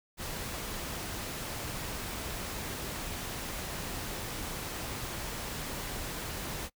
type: noise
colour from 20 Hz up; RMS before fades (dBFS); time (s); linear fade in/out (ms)
pink; -38; 0.17-6.7; 50
effects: noise-tail reverb RT60 0.1 s tail -24 dB re dry